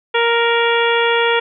harmonic tone with a mistuned harmonic, 466.9 Hz, A#4, 3 cents sharp, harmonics 1 / 2 / 3 / 4 / 5 / 6 / 7, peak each -16 / -19 / -21 / -22 / -23 / -24 / -24 dBFS, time 0.14-1.4 s, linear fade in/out 10 ms, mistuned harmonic 7, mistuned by +48 cents, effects none

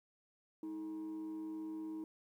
sine tone with frequency modulation, 316.9 Hz, D#4, 32 cents sharp, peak -38 dBFS, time 0.63-2.04 s, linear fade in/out 2 ms, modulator 117 Hz, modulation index 0.24, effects tanh soft clip ceiling -40 dBFS + 12-bit

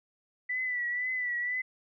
sine tone with vibrato, 1976 Hz, B6, in tune, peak -29 dBFS, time 0.49-1.62 s, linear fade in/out 10 ms, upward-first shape triangle, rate 2 Hz, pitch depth 56 cents each way, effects none

